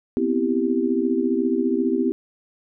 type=chord; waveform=sine; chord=C major seventh; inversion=third; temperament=equal; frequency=246.9 / 261.6 / 329.6 / 392 Hz; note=B3 / C4 / E4 / G4; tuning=0 / 0 / 0 / 0 cents; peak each=-24 dBFS; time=0.17-2.12 s; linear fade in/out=0 ms; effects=none